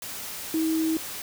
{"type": "tone in noise", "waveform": "sine", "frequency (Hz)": 320, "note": "D#4", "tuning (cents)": 49, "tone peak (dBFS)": -22, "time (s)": [0.54, 0.97], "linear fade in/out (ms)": 2, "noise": "white", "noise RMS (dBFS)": -36, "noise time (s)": [0.02, 1.22], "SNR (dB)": 11, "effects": []}